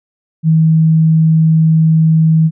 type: tone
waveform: sine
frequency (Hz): 160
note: D#3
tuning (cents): +49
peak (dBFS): -6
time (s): 0.43-2.51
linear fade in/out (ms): 50
effects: none